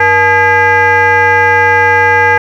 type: tone with frequency modulation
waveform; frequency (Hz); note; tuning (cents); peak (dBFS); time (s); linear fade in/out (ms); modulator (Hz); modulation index
sine; 1244.5; D#6; 0; -4; 0-2.38; 5; 383; 2.1
effects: tanh soft clip ceiling 0 dBFS + 7-bit